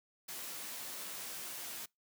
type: noise with comb filter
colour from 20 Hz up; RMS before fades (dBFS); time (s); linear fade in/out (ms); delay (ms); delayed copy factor
white; -44; 0.28-1.86; 10; 16; +0.5
effects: noise-tail reverb RT60 0.2 s tail -26 dB re dry + high-pass 150 Hz 12 dB/octave